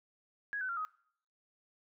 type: tone with pitch steps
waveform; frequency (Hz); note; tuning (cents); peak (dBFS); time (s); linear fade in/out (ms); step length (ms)
sine; 1661.2 / 1514.6 / 1380.9 / 1259; G#6 / F#6 / F6 / D#6; 0 / +40 / -20 / +20; -34; 0.53-0.85; 0; 80
effects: noise-tail reverb RT60 0.6 s tail -21 dB re dry